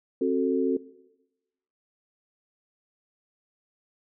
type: chord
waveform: sine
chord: F# diminished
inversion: second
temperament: just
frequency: 266.4 / 370 / 444 Hz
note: C4 / F#4 / A4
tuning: +31 / 0 / +16 cents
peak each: -26 dBFS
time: 0.21-0.77 s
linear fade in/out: 5 ms
effects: noise-tail reverb RT60 1.0 s tail -19 dB re dry